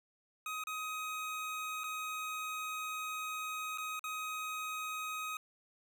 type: tone with dropouts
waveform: 25% pulse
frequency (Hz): 1258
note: D#6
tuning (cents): +19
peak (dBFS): -34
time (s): 0.46-5.37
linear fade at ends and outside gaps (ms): 2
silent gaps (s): 0.638-0.67 / 1.836-1.84 / 3.776-3.782 / 3.994-4.04
effects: none